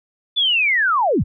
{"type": "linear sweep", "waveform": "sine", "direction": "down", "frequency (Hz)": [3520, 37], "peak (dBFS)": -14, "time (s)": [0.36, 1.24], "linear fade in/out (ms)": 20, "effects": []}